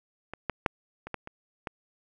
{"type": "clicks", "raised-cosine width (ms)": 0.5, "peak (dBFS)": [-22, -13, -8, -24, -17, -25, -18], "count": 7, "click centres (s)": [0.336, 0.497, 0.662, 1.07, 1.143, 1.274, 1.672], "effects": []}